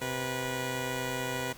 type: tone pair together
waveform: 10% pulse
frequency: 129.36 / 488.4 Hz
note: C3 / B4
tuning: -19 / -19 cents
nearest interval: octave + major seventh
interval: 2300 cents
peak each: -26 dBFS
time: 0.01-1.53 s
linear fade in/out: 10 ms
effects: pink hiss -50 dBFS RMS until 1.57 s